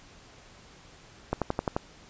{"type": "click train", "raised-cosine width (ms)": 1, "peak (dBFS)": -12, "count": 6, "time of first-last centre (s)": [1.33, 1.765], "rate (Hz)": 11.5, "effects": ["pink hiss -53 dBFS RMS until 2.09 s", "resampled to 16000 Hz"]}